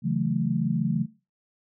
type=chord; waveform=sine; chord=F# minor seventh; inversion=second; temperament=equal; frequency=138.59 / 164.81 / 185 / 220 Hz; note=C#3 / E3 / F#3 / A3; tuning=0 / 0 / 0 / 0 cents; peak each=-28 dBFS; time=0.02-1.07 s; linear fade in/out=50 ms; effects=noise-tail reverb RT60 0.3 s tail -19 dB re dry